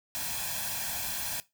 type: noise with comb filter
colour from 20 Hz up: white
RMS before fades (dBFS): -34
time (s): 0.15-1.4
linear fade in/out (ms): 0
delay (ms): 1.2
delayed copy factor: +0.7
effects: noise-tail reverb RT60 0.2 s tail -17 dB re dry